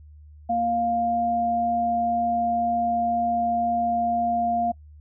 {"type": "tone pair together", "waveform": "sine", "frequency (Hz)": [233.1, 701.3], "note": ["A#3", "F5"], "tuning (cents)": [0, 7], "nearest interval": "octave + perfect fifth", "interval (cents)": 1907, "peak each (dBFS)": [-29, -21], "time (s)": [0.49, 4.72], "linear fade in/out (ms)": 10, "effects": ["noise-tail reverb RT60 0.1 s tail -25 dB re dry", "added 75 Hz sine -44 dBFS peak until 5 s"]}